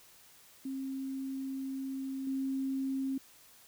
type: tone with level steps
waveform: sine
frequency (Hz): 267.9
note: C4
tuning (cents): +41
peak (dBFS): -35 / -31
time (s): 0.65-3.18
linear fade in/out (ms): 5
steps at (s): 2.27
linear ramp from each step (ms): 2
effects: white hiss -59 dBFS RMS until 3.67 s